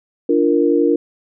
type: chord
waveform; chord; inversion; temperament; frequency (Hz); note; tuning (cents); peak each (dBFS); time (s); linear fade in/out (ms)
sine; Bb major; first; equal with one note detuned; 293.7 / 344.8 / 466.2; D4 / F4 / Bb4; 0 / -22 / 0; -16; 0.29-0.96; 5
effects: none